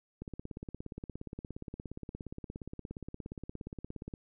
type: click train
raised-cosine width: 3 ms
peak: -28 dBFS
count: 68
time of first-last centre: 0.22-4.138 s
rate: 17.1 Hz
effects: none